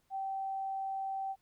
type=tone; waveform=sine; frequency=775 Hz; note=G5; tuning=20 cents flat; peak=-34 dBFS; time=0.1-1.36 s; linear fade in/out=50 ms; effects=pink hiss -75 dBFS RMS until 1.41 s